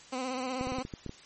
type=tone with vibrato; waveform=15% pulse; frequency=256.7 Hz; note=C4; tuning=33 cents flat; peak=-26 dBFS; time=0.12-0.83 s; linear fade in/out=10 ms; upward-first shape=sine; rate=16 Hz; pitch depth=53 cents each way
type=clicks; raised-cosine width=3 ms; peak=-25 dBFS; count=8; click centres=0.611 / 0.671 / 0.721 / 0.785 / 0.851 / 0.938 / 1.063 / 1.094 s
effects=white hiss -53 dBFS RMS until 1.25 s + MP3 32 kbps